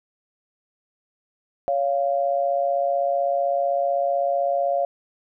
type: tone pair together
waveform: sine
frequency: 560 / 695.8 Hz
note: C#5 / F5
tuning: +18 / -7 cents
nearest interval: major third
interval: 375 cents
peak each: -22 / -22 dBFS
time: 1.68-4.85 s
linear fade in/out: 0 ms
effects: none